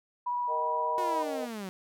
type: tone with vibrato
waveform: sine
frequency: 975 Hz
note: B5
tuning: 23 cents flat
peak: -28 dBFS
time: 0.26-1.23 s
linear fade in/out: 10 ms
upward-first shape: square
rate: 17 Hz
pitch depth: 10 cents each way
type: harmonic tone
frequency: 155.56 Hz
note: D#3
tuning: in tune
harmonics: 3 / 4 / 5 / 6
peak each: -37 / -34 / -40 / -50 dBFS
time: 0.47-1.48 s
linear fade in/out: 50 ms
type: linear sweep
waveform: sawtooth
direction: down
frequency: 370 to 181.6 Hz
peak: -32 dBFS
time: 0.98-1.69 s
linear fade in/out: 0 ms
effects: none